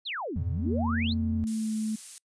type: exponential two-way sweep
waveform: sine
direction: down then up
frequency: 4497 to 90.5 to 4497 Hz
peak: -31 dBFS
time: 0.05-1.14 s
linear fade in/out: 20 ms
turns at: 0.45 s
type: tone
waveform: triangle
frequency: 85.1 Hz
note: F2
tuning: 44 cents flat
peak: -27 dBFS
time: 0.36-1.44 s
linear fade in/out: 0 ms
type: tone with pitch glide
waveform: sine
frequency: 234 to 217.1 Hz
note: A#3 to A3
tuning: +7 to -23 cents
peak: -27 dBFS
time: 0.65-1.96 s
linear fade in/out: 10 ms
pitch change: -130 cents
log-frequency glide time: 0.76-1.74 s
type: noise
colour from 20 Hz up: violet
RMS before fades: -37 dBFS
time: 1.47-2.18 s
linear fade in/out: 0 ms
effects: noise-tail reverb RT60 0.1 s tail -26 dB re dry + resampled to 22050 Hz